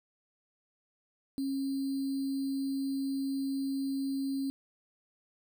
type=tone with sample-and-hold; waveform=sine; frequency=272.1 Hz; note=C#4; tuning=32 cents flat; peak=-30 dBFS; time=1.38-4.5 s; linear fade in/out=0 ms; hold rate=4410 Hz; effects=none